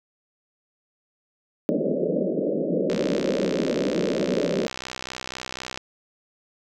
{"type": "band-pass noise", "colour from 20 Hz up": "white", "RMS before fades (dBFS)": -24, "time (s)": [1.69, 4.67], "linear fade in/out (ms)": 0, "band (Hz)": [160, 600], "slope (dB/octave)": 96}
{"type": "click train", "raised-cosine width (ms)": 0.2, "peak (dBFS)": -14, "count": 185, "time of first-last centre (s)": [2.9, 5.775], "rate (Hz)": 64}
{"effects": []}